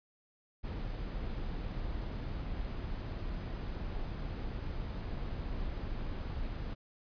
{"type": "noise", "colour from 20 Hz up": "brown", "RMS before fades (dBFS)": -38, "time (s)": [0.63, 6.75], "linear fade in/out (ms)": 20, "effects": ["resampled to 11025 Hz"]}